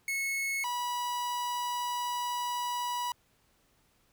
45% pulse tone pair in turn, 2191 / 976 Hz, C#7 / B5, -21 / -21 cents, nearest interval octave + major second, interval 1400 cents, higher first, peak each -30 / -31 dBFS, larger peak first, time 0.08-0.64 / 0.64-3.12 s, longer second, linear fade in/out 2 ms, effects pink hiss -69 dBFS RMS until 4.12 s

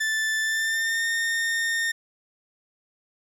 40% pulse tone with pitch glide, 1759 to 1829.5 Hz, A6 to A#6, -1 to -33 cents, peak -22 dBFS, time 0-1.92 s, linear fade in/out 10 ms, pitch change +68 cents, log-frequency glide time 0.41-1.06 s, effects low-pass 12000 Hz 12 dB/octave + 10-bit

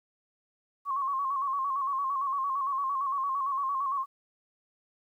sine tone with vibrato, 1094 Hz, C#6, 23 cents flat, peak -27 dBFS, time 0.85-4.06 s, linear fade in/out 50 ms, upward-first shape square, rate 8.8 Hz, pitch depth 54 cents each way, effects 11-bit

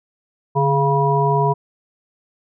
harmonic tone with a mistuned harmonic, 138.59 Hz, C#3, in tune, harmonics 1 / 3 / 5 / 7, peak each -18 / -20 / -23 / -18 dBFS, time 0.55-1.54 s, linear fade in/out 20 ms, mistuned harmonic 1, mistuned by +63 cents, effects none

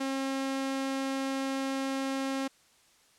sawtooth tone, 269.3 Hz, C#4, 50 cents flat, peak -26 dBFS, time 0-2.48 s, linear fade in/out 10 ms, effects white hiss -63 dBFS RMS until 3.18 s + low-pass 9000 Hz 12 dB/octave

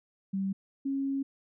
sine tone pair in turn, 193.8 / 273.5 Hz, G3 / C#4, -20 / -23 cents, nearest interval tritone, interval 597 cents, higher second, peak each -28 dBFS, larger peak neither, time 0.33-0.53 / 0.85-1.23 s, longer second, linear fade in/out 10 ms, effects none

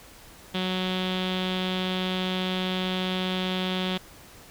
sawtooth tone with low-pass filter, 185 Hz, F#3, in tune, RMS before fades -28 dBFS, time 0.54-3.98 s, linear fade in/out 10 ms, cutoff 3400 Hz, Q 6.1, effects pink hiss -49 dBFS RMS until 4.5 s

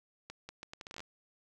accelerating click train, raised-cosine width 0.2 ms, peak -27 dBFS, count 12, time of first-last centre 0.3-1.004 s, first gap 190 ms, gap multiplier 0.74, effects none

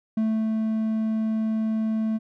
triangle tone with ADSR envelope, 220 Hz, A3, in tune, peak -18 dBFS, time 0.17-2.19 s, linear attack 5 ms, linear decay 290 ms, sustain -2 dB, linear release 29 ms, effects none

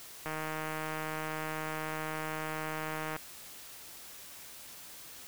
click train, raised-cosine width 0.5 ms, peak -22 dBFS, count 454, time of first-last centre 0.26-3.164 s, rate 156 Hz, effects white hiss -49 dBFS RMS until 5.27 s

